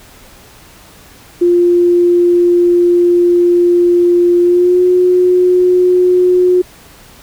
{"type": "tone with pitch glide", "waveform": "sine", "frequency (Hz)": [350, 362.1], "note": ["F4", "F#4"], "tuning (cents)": [4, -37], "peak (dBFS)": -6, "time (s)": [1.41, 6.62], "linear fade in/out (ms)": 10, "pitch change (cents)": 59, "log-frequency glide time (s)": [4.42, 4.83], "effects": ["pink hiss -40 dBFS RMS until 7.22 s"]}